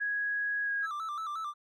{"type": "tone with pitch glide", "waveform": "sine", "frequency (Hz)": [1661.2, 1640.2], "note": ["G#6", "G#6"], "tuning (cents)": [0, -22], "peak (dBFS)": -29, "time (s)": [0, 0.87], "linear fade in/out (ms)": 20, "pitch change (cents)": -22, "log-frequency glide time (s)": [0.64, 0.72]}
{"type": "tone with vibrato", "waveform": "triangle", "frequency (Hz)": 1244.5, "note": "D#6", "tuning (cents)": 0, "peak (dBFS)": -32, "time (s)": [0.82, 1.54], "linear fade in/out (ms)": 50, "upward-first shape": "square", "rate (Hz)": 5.6, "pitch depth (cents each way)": 89}
{"effects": []}